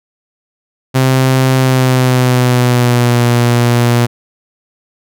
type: tone with pitch glide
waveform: sawtooth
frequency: 130.81 to 119.95 Hz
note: C3 to A#2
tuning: 0 to +50 cents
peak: -4 dBFS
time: 0.94-4.07 s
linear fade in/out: 20 ms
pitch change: -150 cents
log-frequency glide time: 1.57-3.24 s
effects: none